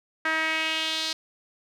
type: tone with band-pass filter sweep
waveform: sawtooth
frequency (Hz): 318.3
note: D#4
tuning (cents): +39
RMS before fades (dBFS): -27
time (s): 0.25-1.13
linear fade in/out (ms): 5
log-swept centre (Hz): 1700 to 4400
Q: 2.8
effects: none